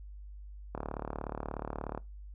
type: click train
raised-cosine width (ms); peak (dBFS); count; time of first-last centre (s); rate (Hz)
1; -22; 46; 0.75-1.976; 36.7
effects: noise-tail reverb RT60 0.2 s tail -21 dB re dry + added 50 Hz sine -44 dBFS peak until 2.34 s